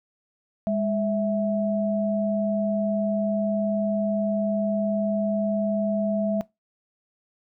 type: tone pair together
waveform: sine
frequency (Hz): 205.3 / 655.6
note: G#3 / E5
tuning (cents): -20 / -10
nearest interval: octave + minor sixth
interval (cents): 2010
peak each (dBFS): -24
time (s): 0.67-6.41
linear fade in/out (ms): 0
effects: noise-tail reverb RT60 0.2 s tail -21 dB re dry